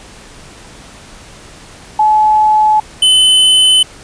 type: tone pair in turn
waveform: sine / square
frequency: 857 / 3032 Hz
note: A5 / F#7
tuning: -46 / +42 cents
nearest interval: octave + minor seventh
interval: 2188 cents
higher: second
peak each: -6 dBFS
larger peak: neither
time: 1.99-2.8 / 3.02-3.83 s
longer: neither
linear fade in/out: 5 ms
effects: pink hiss -36 dBFS RMS until 4.03 s + resampled to 22050 Hz